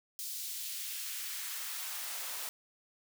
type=noise with high-pass filter sweep; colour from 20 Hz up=white; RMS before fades=-40 dBFS; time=0.19-2.49 s; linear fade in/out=0 ms; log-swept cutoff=4700 to 570 Hz; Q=0.91; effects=none